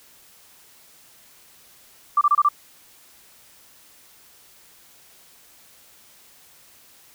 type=tone bursts; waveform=sine; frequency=1174.7 Hz; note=D6; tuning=in tune; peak=-13 dBFS; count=5; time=2.17-2.488 s; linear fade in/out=5 ms; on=42 ms; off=27 ms; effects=white hiss -52 dBFS RMS until 7.14 s